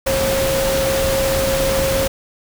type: tone in noise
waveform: sine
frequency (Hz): 539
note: C#5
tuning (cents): -49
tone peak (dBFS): -17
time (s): 0.06-2.08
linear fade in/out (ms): 10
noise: pink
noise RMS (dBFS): -21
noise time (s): 0.06-2.08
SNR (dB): +1
effects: none